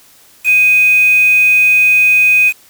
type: tone with quantisation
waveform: sine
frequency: 2500 Hz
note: D#7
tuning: 8 cents sharp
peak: -6 dBFS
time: 0.44-2.53 s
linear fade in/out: 50 ms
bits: 4
effects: white hiss -45 dBFS RMS until 2.69 s